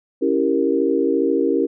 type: chord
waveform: sine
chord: C# diminished seventh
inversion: none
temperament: equal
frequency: 277.2 / 329.6 / 392 / 466.2 Hz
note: C#4 / E4 / G4 / Bb4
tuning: 0 / 0 / 0 / 0 cents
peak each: -21 dBFS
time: 0.21-1.67 s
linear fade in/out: 20 ms
effects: none